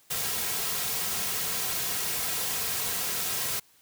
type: noise with comb filter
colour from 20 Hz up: white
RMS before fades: -30 dBFS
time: 0.1-3.6 s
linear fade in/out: 10 ms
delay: 3.4 ms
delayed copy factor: -0.5
effects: white hiss -61 dBFS RMS until 3.81 s